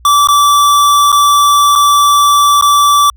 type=tone with dropouts; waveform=square; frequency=1160 Hz; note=D6; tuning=22 cents flat; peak=-6 dBFS; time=0.05-3.1 s; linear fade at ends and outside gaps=2 ms; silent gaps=0.273-0.286 / 1.119-1.126 / 1.754-1.758 / 2.612-2.623 s; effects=added 60 Hz sine -37 dBFS peak until 3.16 s